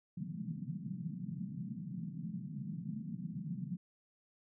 white band-pass noise, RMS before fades -42 dBFS, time 0.17-3.77 s, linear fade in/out 5 ms, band 140 to 210 Hz, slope 48 dB/octave, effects none

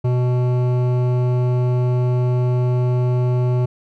sine tone with hard clipping, 124.3 Hz, B2, 12 cents sharp, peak -17 dBFS, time 0.04-3.66 s, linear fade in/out 10 ms, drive 13 dB, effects none

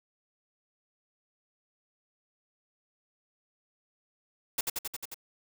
white noise with echo, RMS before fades -29 dBFS, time 4.58-4.61 s, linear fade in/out 5 ms, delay 89 ms, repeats 6, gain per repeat -2 dB, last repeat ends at 5.144 s, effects none

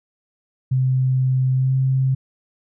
sine tone with pitch glide, 129.9 to 132.17 Hz, C3 to C3, -12 to +18 cents, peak -15 dBFS, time 0.71-2.15 s, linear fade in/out 10 ms, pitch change +30 cents, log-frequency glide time 1.54-1.74 s, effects none

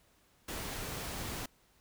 pink noise, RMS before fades -40 dBFS, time 0.48-1.46 s, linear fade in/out 5 ms, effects pink hiss -68 dBFS RMS until 1.8 s

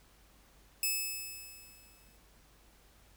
5% pulse tone with exponential decay, 2600 Hz, E7, 24 cents flat, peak -19 dBFS, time 0.83-2.17 s, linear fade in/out 2 ms, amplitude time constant 290 ms, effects added 50 Hz sine -64 dBFS peak until 3.16 s + pink hiss -64 dBFS RMS until 3.16 s

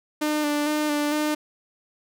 sawtooth tone with vibrato, 298.3 Hz, D4, 27 cents sharp, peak -18 dBFS, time 0.21-1.35 s, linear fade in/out 10 ms, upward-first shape square, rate 2.2 Hz, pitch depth 23 cents each way, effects none

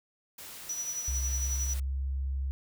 white noise, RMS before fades -45 dBFS, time 0.38-1.8 s, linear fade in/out 5 ms
sine tone with tremolo, 5890 Hz, F#8, 9 cents flat, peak -30 dBFS, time 0.69-1.74 s, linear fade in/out 5 ms, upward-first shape triangle, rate 11 Hz, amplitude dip 60%
sine tone with pitch glide, 66.4 to 67.33 Hz, C2 to C#2, +26 to -50 cents, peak -29 dBFS, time 1.08-2.51 s, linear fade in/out 0 ms, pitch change +24 cents, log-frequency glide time 1.26-1.96 s
effects none

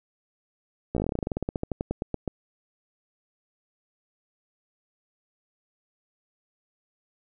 slowing click train, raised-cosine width 2 ms, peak -14 dBFS, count 25, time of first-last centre 0.95-2.277 s, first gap 15 ms, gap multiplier 1.1, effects none

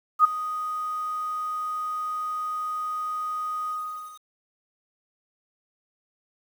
sine tone with ADSR envelope, 1244.5 Hz, D#6, in tune, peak -10 dBFS, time 0.19-4.22 s, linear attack 54 ms, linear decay 11 ms, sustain -17 dB, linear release 510 ms, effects 8-bit

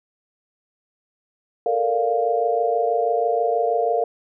sine chord, Bb major seventh, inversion third, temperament equal, 440 / 466.2 / 587.3 / 698.5 Hz, A4 / Bb4 / D5 / F5, 0 / 0 / 0 / 0 cents, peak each -26 / -22 / -27 / -21 dBFS, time 1.66-4.04 s, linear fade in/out 2 ms, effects none

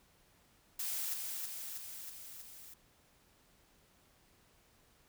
blue noise with echo, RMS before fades -38 dBFS, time 0.79-1.14 s, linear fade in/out 5 ms, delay 320 ms, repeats 5, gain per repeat -3 dB, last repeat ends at 2.74 s, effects pink hiss -68 dBFS RMS until 5.08 s

